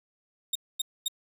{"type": "tone bursts", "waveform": "sawtooth", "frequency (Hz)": 3700, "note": "A#7", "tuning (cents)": -14, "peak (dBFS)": -23, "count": 3, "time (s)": [0.53, 1.082], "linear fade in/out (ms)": 5, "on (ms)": 24, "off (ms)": 240, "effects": []}